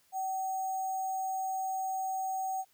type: tone with sample-and-hold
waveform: sine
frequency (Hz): 760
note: F#5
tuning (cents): +46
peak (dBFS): -31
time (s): 0.12-2.65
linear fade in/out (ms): 50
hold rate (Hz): 7350
effects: white hiss -68 dBFS RMS until 2.73 s